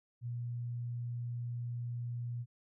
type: tone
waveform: sine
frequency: 120 Hz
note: B2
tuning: 49 cents flat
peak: -36 dBFS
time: 0.21-2.46 s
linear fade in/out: 50 ms
effects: none